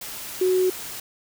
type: tone in noise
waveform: sine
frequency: 370 Hz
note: F#4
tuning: in tune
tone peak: -17 dBFS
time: 0.41-0.7 s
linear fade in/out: 5 ms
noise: white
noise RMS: -35 dBFS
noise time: 0.01-1 s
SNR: +15 dB
effects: none